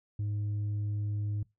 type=tone; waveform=sine; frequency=103.83 Hz; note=G#2; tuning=in tune; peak=-27 dBFS; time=0.19-1.43 s; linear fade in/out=5 ms; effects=noise-tail reverb RT60 0.2 s tail -24 dB re dry + tanh soft clip ceiling -29 dBFS